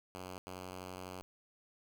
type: tone bursts at uneven times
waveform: 5% pulse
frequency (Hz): 92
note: F#2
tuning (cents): -9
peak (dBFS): -33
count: 2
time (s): 0.15-0.38 / 0.47-1.22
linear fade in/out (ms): 0
effects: none